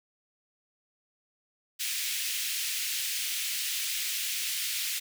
pink high-pass noise, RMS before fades -32 dBFS, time 1.79-5 s, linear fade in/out 20 ms, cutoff 2300 Hz, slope 24 dB/octave, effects none

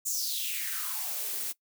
blue noise with high-pass filter sweep, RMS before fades -33 dBFS, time 0.05-1.53 s, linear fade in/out 20 ms, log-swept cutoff 7400 to 240 Hz, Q 5, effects noise-tail reverb RT60 0.1 s tail -20 dB re dry

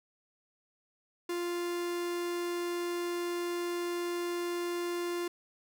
45% pulse tone, 348.8 Hz, F4, 2 cents flat, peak -32 dBFS, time 1.29-5.28 s, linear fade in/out 5 ms, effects none

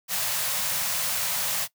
white band-stop noise, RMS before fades -27 dBFS, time 0.08-1.68 s, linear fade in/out 50 ms, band 200 to 490 Hz, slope 96 dB/octave, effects noise-tail reverb RT60 0.1 s tail -19 dB re dry + high-pass 100 Hz 12 dB/octave

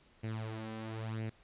sawtooth tone with flanger, 110.7 Hz, A2, 11 cents sharp, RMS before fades -40 dBFS, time 0.23-1.3 s, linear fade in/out 10 ms, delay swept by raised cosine 0.42 to 3.92 ms, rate 0.99 Hz, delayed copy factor +0.65, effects pink hiss -65 dBFS RMS until 1.43 s + resampled to 8000 Hz

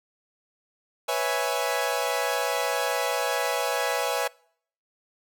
sawtooth chord, C# minor seventh, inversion third, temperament equal, 493.9 / 554.4 / 659.3 / 830.6 Hz, B4 / C#5 / E5 / G#5, 0 / 0 / 0 / 0 cents, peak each -26 dBFS, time 1.08-4.28 s, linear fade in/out 10 ms, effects noise-tail reverb RT60 0.6 s tail -24 dB re dry

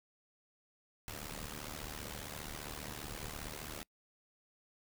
pink noise with amplitude modulation, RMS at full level -41 dBFS, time 1.08-3.83 s, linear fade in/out 0 ms, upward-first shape sine, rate 75 Hz, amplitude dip 85%, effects noise-tail reverb RT60 0.1 s tail -25 dB re dry

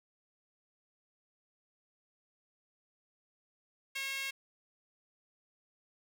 sawtooth tone with high-pass filter, 543 Hz, C#5, 36 cents flat, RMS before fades -38 dBFS, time 3.95-4.31 s, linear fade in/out 10 ms, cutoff 2300 Hz, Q 2.8, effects none

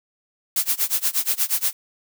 blue noise with tremolo, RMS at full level -19 dBFS, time 0.56-1.73 s, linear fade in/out 2 ms, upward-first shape sine, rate 8.4 Hz, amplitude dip 95%, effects none

